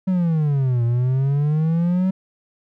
triangle exponential two-way sweep, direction down then up, 190.8 to 116.54 to 190.8 Hz, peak -14 dBFS, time 0.07-2.11 s, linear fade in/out 10 ms, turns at 0.84 s, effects none

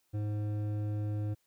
sine tone with hard clipping, 104.9 Hz, G#2, 18 cents sharp, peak -33 dBFS, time 0.13-1.35 s, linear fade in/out 20 ms, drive 10 dB, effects white hiss -75 dBFS RMS until 1.46 s

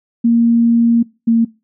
sine tone pair in turn, 233.1 / 229.4 Hz, A#3 / A#3, 0 / -28 cents, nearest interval unison, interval 28 cents, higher first, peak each -8 dBFS, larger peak neither, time 0.24-1.03 / 1.27-1.45 s, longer first, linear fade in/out 10 ms, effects noise-tail reverb RT60 0.3 s tail -23 dB re dry

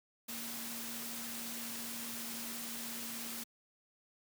sine tone in noise, 233.1 Hz, A#3, in tune, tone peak -48 dBFS, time 0.28-3.44 s, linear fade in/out 10 ms, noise white, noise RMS -43 dBFS, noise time 0.28-3.44 s, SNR -8 dB, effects high-pass 100 Hz 12 dB/octave

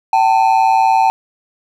triangle ring-modulated tone, 830.6 Hz, G#5, in tune, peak -4 dBFS, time 0.13-1.1 s, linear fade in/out 0 ms, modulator 60.1 Hz, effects none

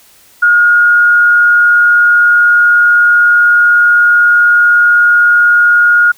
sine tone with frequency modulation, 1429 Hz, F6, 39 cents sharp, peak -4 dBFS, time 0.42-6.12 s, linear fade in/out 10 ms, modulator 118 Hz, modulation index 0.25, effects white hiss -44 dBFS RMS until 6.17 s

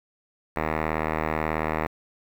5% pulse tone with low-pass filter, 78.4 Hz, D#2, 14 cents sharp, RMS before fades -27 dBFS, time 0.56-1.87 s, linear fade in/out 5 ms, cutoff 1700 Hz, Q 3.8, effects 8-bit

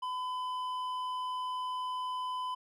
triangle tone with hard clipping, 1008 Hz, B5, 35 cents sharp, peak -35 dBFS, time 0.02-2.55 s, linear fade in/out 10 ms, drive 10 dB, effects none

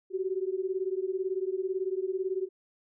sine beating tone pair, 370 / 388 Hz, F#4 / G4, 0 / -18 cents, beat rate 18 Hz, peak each -31 / -32 dBFS, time 0.1-2.49 s, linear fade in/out 50 ms, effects none

